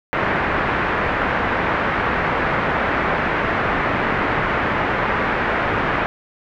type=low-pass noise; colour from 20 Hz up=white; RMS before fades=-20 dBFS; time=0.13-6.06 s; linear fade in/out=0 ms; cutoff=1900 Hz; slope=24 dB/octave; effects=none